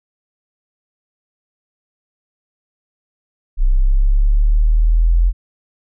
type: exponential sweep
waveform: sine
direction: up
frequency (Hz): 31.36 to 43.65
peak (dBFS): -9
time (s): 3.57-5.33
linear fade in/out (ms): 50
effects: none